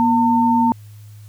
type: tone pair together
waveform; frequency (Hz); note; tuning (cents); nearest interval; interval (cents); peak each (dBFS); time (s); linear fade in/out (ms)
sine; 239.4 / 904; A#3 / A5; +46 / +47; octave + major seventh; 2301; -15; 0-0.72; 0
effects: added 105 Hz sine -37 dBFS peak until 1.28 s + white hiss -54 dBFS RMS until 1.28 s